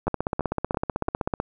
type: two click trains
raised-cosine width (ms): 1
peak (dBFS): -10 / -13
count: 22 / 4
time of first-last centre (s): 0.08-1.401 / 0.07-1.084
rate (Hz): 15.9 / 2.96
effects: none